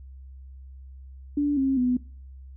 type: tone with pitch steps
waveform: sine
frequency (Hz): 289.8 / 268.8 / 249.4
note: D4 / C4 / B3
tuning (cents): -23 / +47 / +17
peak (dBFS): -20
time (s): 1.37-1.97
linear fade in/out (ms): 5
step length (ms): 200
effects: noise-tail reverb RT60 0.4 s tail -20 dB re dry + added 66 Hz sine -41 dBFS peak until 2.56 s